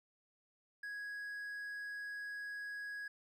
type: tone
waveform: triangle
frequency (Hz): 1661.2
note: G#6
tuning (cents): 0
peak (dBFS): -40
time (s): 0.83-3.08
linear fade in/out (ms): 5
effects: none